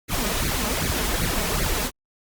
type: noise with flanger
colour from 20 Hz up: pink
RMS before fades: -24 dBFS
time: 0.08-1.91 s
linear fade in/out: 50 ms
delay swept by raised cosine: 0.46 to 4.86 ms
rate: 2.6 Hz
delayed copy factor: +0.8
effects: Opus 48 kbps